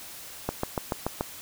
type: click train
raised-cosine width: 1 ms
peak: -12 dBFS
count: 6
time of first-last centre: 0.49-1.209 s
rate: 6.95 Hz
effects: white hiss -43 dBFS RMS until 1.41 s